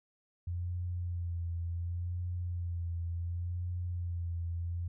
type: tone with vibrato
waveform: sine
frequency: 86.8 Hz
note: F2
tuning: 10 cents flat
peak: -33 dBFS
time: 0.47-4.88 s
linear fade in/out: 5 ms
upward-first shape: sine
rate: 0.69 Hz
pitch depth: 38 cents each way
effects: none